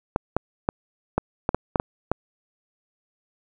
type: clicks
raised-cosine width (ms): 1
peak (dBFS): -6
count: 9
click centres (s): 0.161 / 0.366 / 0.689 / 1.18 / 1.491 / 1.546 / 1.758 / 1.799 / 2.116
effects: none